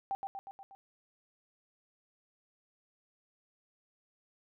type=tone with echo; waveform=sine; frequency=784 Hz; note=G5; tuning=in tune; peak=-31 dBFS; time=0.11-0.15 s; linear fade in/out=0 ms; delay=120 ms; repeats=5; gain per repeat=-4 dB; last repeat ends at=0.75 s; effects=none